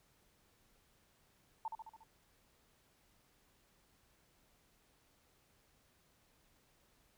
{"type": "tone with echo", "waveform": "sine", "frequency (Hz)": 892, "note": "A5", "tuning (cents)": 23, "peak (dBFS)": -37, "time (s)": [1.65, 1.68], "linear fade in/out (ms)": 2, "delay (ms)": 71, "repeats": 5, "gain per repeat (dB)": -4, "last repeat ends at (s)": 2.035, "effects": ["pink hiss -72 dBFS RMS until 7.17 s"]}